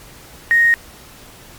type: tone with quantisation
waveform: sine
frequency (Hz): 1864.7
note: A#6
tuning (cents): 0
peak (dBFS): -9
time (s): 0.51-0.74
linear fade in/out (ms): 0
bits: 6
effects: pink hiss -41 dBFS RMS until 1.58 s + MP3 96 kbps

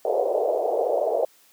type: band-pass noise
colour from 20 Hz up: white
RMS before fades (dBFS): -23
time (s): 0.05-1.25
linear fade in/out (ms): 2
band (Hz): 420 to 680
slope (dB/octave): 48
effects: white hiss -57 dBFS RMS until 1.52 s + high-pass 200 Hz 12 dB/octave

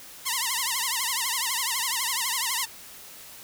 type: tone with vibrato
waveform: 5% pulse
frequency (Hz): 987.8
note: B5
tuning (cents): 0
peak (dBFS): -13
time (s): 0.25-2.66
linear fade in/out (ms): 20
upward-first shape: triangle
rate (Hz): 12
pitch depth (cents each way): 200
effects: white hiss -45 dBFS RMS until 3.43 s

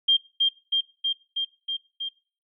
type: tone with echo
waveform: sine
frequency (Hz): 3195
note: G7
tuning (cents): +32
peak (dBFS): -15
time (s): 0.08-0.17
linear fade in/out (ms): 10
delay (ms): 320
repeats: 6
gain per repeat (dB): -2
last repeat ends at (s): 2.09
effects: noise-tail reverb RT60 0.4 s tail -20 dB re dry

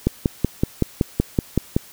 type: click train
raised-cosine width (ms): 3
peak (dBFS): -3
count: 10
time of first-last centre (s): 0.07-1.765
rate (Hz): 5.31
effects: white hiss -45 dBFS RMS until 1.92 s

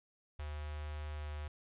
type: tone with notch filter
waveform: square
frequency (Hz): 74.9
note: D2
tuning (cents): +35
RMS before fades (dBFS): -42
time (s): 0.39-1.48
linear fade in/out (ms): 5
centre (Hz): 250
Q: 0.52
effects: resampled to 8000 Hz + 12-bit

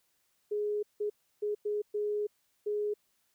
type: tone bursts at uneven times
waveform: sine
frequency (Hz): 417.1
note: G#4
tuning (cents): +7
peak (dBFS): -29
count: 6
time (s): 0.51-0.83 / 1-1.1 / 1.42-1.55 / 1.65-1.82 / 1.94-2.27 / 2.66-2.94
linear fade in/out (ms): 10
effects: white hiss -74 dBFS RMS until 3.34 s

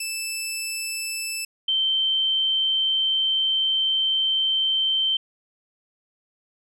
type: tone pair in turn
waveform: 15% pulse / sine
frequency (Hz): 2637 / 3112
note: E7 / G7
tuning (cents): 0 / -13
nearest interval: minor third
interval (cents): 287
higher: second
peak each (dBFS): -20 / -19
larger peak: second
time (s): 0-1.45 / 1.68-5.17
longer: second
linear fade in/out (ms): 5
effects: none

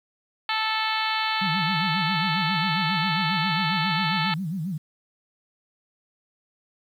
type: harmonic tone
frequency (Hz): 438.6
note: A4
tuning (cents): -6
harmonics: 2 / 3 / 4 / 5 / 6 / 7 / 8 / 9 / 10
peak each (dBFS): -28 / -30 / -31 / -32 / -33 / -33 / -34 / -35 / -35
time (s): 0.49-4.34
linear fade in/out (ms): 2
type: tone with vibrato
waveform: sine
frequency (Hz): 173.7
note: F3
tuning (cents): -9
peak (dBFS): -26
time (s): 1.41-4.78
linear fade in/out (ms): 10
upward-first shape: sine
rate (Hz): 7.4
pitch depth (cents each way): 230
effects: 9-bit

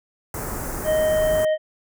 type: band-stop noise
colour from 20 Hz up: pink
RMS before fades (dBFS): -29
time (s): 0.34-1.45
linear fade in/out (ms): 2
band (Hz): 1700 to 6800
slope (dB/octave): 24
type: harmonic tone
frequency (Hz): 622.3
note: D#5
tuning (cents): 0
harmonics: 1 / 3 / 5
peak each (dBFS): -17 / -33 / -39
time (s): 0.84-1.58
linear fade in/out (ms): 50
effects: none

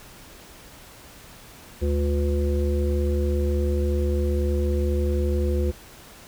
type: harmonic tone with a mistuned harmonic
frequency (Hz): 71.6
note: D2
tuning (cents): -43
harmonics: 1 / 3 / 5 / 7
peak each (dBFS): -21 / -31 / -28 / -31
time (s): 1.81-5.72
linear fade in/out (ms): 20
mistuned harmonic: 1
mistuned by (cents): +63
effects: pink hiss -46 dBFS RMS until 6.27 s

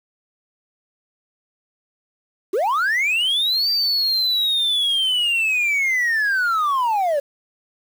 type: linear two-way sweep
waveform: sine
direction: up then down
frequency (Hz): 340.3 to 4699 to 547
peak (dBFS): -14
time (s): 2.53-7.2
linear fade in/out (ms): 10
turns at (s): 3.7
effects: tanh soft clip ceiling -16 dBFS + 7-bit

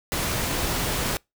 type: noise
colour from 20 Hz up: pink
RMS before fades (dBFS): -26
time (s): 0.12-1.17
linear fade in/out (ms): 0
effects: noise-tail reverb RT60 0.2 s tail -26 dB re dry

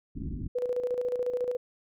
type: low-pass noise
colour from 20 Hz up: pink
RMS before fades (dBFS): -35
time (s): 0.15-0.48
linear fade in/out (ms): 10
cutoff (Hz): 310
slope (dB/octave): 48
type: tone with tremolo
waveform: sine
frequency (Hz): 493.9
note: B4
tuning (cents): 0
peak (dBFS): -25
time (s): 0.55-1.57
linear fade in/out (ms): 10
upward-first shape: square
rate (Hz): 14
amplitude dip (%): 55
effects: none

